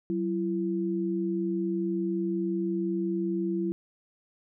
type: tone pair together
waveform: sine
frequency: 188.4 / 337 Hz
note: F#3 / E4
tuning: +32 / +38 cents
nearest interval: minor seventh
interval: 1006 cents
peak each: -30 / -28 dBFS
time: 0.1-3.72 s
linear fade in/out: 0 ms
effects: none